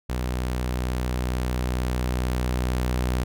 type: tone with level ramp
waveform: sawtooth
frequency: 62.2 Hz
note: B1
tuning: 13 cents sharp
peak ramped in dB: -21 to -18 dBFS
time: 0.09-3.24 s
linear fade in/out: 10 ms
effects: none